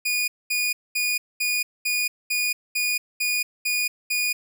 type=tone bursts; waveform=sawtooth; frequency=2452 Hz; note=D#7; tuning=26 cents flat; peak=-18 dBFS; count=10; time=0.05-4.33 s; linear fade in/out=10 ms; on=230 ms; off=220 ms; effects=none